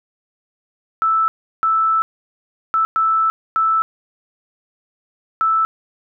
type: tone bursts at uneven times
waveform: sine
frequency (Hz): 1317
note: E6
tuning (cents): -2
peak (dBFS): -13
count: 6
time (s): 1.02-1.28 / 1.63-2.02 / 2.74-2.85 / 2.96-3.3 / 3.56-3.82 / 5.41-5.65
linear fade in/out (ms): 0
effects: none